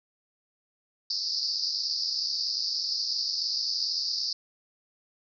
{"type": "band-pass noise", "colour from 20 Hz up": "white", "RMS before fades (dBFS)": -30, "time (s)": [1.1, 4.33], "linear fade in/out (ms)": 5, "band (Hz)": [4500, 5200], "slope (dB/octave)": 96, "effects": []}